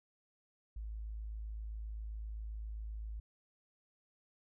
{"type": "tone", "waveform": "sine", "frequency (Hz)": 53.8, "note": "A1", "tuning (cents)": -38, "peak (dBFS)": -40, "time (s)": [0.76, 3.2], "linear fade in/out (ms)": 5, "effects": []}